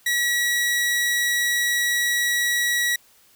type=tone; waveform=sawtooth; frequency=1926 Hz; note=B6; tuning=44 cents flat; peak=-16 dBFS; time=0.06-2.96 s; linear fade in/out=5 ms; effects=white hiss -56 dBFS RMS until 3.35 s